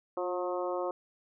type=harmonic tone with a mistuned harmonic; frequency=180 Hz; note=F#3; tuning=47 cents flat; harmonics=2 / 3 / 4 / 5 / 6 / 7; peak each=-35 / -34 / -39 / -42 / -40 / -44 dBFS; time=0.17-0.91 s; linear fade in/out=2 ms; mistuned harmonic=2; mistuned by=-24 cents; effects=none